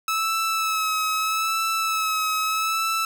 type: tone with vibrato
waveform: sawtooth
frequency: 1300 Hz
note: E6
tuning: 24 cents flat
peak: -18 dBFS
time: 0.08-3.05 s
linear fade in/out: 2 ms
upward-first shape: sine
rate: 0.79 Hz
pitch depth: 30 cents each way
effects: none